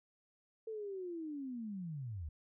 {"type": "linear sweep", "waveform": "sine", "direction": "down", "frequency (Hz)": [450.5, 69.3], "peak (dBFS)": -40, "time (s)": [0.67, 2.29], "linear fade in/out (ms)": 5, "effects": []}